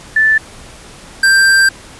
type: tone pair in turn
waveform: sine / square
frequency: 1758 / 1577.2 Hz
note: A6 / G6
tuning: -2 / +10 cents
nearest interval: major second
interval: 188 cents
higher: first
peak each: -7 dBFS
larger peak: neither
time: 0.16-0.38 / 1.23-1.69 s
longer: second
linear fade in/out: 5 ms
effects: pink hiss -36 dBFS RMS until 1.99 s + resampled to 24000 Hz